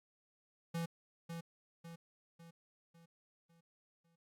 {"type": "tone with echo", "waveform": "square", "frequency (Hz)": 167.3, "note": "E3", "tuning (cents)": 26, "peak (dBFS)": -37, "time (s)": [0.74, 0.86], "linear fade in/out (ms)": 10, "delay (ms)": 550, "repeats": 6, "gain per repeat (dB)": -6, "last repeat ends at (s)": 4.16, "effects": ["AAC 64 kbps"]}